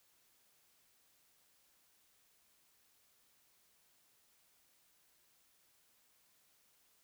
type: silence
effects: white hiss -72 dBFS RMS until 7.03 s